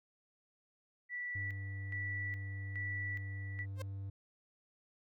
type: tone with tremolo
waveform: sine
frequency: 1959 Hz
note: B6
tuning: 15 cents flat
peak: -38 dBFS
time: 1.09-3.66 s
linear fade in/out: 50 ms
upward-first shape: square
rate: 1.2 Hz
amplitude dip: 70%
type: tone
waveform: triangle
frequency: 98 Hz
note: G2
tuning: in tune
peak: -38 dBFS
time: 1.35-4.1 s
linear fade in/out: 5 ms
type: tone with exponential growth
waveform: sawtooth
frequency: 527 Hz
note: C5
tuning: 12 cents sharp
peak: -36 dBFS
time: 3.75-3.82 s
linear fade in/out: 5 ms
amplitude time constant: 15 ms
effects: none